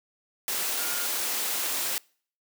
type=tone in noise; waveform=sine; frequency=1420 Hz; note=F6; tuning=28 cents sharp; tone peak=-39 dBFS; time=0.79-1.06 s; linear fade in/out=0 ms; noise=white; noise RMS=-29 dBFS; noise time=0.48-1.98 s; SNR=-13 dB; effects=noise-tail reverb RT60 0.5 s tail -26 dB re dry + high-pass 300 Hz 12 dB/octave